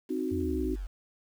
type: chord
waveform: sine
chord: C diminished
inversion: none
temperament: equal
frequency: 261.6 / 311.1 / 370 Hz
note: C4 / Eb4 / Gb4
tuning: 0 / 0 / 0 cents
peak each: -33 dBFS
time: 0.09-0.76 s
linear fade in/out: 20 ms
type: linear sweep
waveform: sine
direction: down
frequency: 92.4 to 41.2 Hz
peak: -33 dBFS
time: 0.31-0.87 s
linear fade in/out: 10 ms
effects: 9-bit